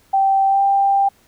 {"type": "tone with pitch glide", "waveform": "sine", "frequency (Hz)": [779, 790.8], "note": ["G5", "G5"], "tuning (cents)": [-11, 15], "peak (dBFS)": -12, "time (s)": [0.13, 1.09], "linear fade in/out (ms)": 10, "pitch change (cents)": 26, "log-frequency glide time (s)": [0.47, 0.62], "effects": ["pink hiss -55 dBFS RMS until 1.27 s"]}